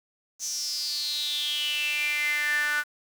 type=tone with high-pass filter sweep; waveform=sawtooth; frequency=296.2 Hz; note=D4; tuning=15 cents sharp; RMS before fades=-28 dBFS; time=0.39-2.84 s; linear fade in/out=50 ms; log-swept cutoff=6200 to 1500 Hz; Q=9; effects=8-bit